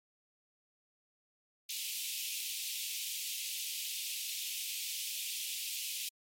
pink high-pass noise, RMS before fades -39 dBFS, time 1.69-6.09 s, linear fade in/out 5 ms, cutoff 2500 Hz, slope 48 dB/octave, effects MP3 64 kbps

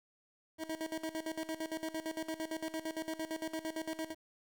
25% pulse tone with tremolo, 319.2 Hz, D#4, 44 cents sharp, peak -32 dBFS, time 0.58-4.15 s, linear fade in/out 50 ms, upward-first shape square, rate 8.8 Hz, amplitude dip 80%, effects 10-bit

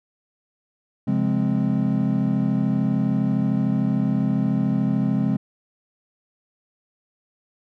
triangle chord, Db major seventh, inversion none, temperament equal with one note detuned, 135.04 / 174.61 / 207.7 / 261.6 Hz, Db3 / F3 / Ab3 / C4, -45 / 0 / 0 / 0 cents, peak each -23 / -24 / -20 / -23 dBFS, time 1.07-5.37 s, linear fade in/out 10 ms, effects none

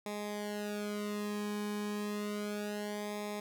sawtooth tone with flanger, 207.7 Hz, G#3, in tune, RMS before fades -38 dBFS, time 0.06-3.4 s, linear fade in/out 2 ms, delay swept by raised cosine 0.67 to 1.48 ms, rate 0.31 Hz, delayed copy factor -0.9, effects none

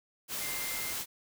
sine tone in noise, 2093 Hz, C7, in tune, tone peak -41 dBFS, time 0.39-0.95 s, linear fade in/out 50 ms, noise white, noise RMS -36 dBFS, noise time 0.28-1.06 s, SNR -8 dB, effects none

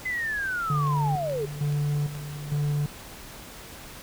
sine linear sweep, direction down, 2051 to 392 Hz, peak -26 dBFS, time 0.05-1.46 s, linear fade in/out 10 ms
triangle tone with tremolo, 146.3 Hz, D3, 6 cents flat, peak -21 dBFS, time 0.7-2.86 s, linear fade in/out 2 ms, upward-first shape square, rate 1.1 Hz, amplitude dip 70%
click train, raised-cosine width 0.2 ms, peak -25 dBFS, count 4, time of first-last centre 0.87-2.152 s, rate 2.34 Hz
effects pink hiss -43 dBFS RMS until 4.02 s

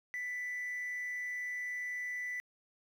triangle tone with amplitude modulation, 1982 Hz, B6, 6 cents sharp, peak -32 dBFS, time 0.14-2.4 s, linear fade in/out 0 ms, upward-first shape sine, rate 221 Hz, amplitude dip 35%, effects tanh soft clip ceiling -31 dBFS + 11-bit

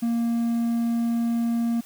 triangle tone, 233.1 Hz, A#3, in tune, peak -19 dBFS, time 0.02-1.81 s, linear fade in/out 10 ms, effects white hiss -49 dBFS RMS until 1.85 s

